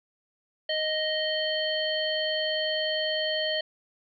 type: harmonic tone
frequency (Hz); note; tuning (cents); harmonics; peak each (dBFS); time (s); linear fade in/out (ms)
622.3; D#5; 0; 1 / 3 / 5 / 7; -29 / -33 / -30 / -34; 0.69-3.61; 5
effects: none